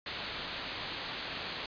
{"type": "low-pass noise", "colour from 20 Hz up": "white", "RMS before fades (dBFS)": -40, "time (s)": [0.06, 1.66], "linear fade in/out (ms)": 2, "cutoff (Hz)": 4600, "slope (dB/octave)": 96, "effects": ["resampled to 11025 Hz"]}